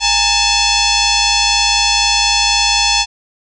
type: tone with frequency modulation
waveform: sine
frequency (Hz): 921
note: A#5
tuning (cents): -21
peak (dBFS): -10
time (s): 0-3.06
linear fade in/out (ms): 50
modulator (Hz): 869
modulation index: 6.6
effects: none